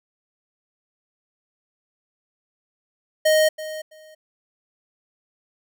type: tone with echo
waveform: square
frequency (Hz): 622.3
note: D#5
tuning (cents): 0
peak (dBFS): -15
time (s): 3.25-3.49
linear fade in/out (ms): 10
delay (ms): 330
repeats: 2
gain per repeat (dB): -15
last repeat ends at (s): 4.15
effects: none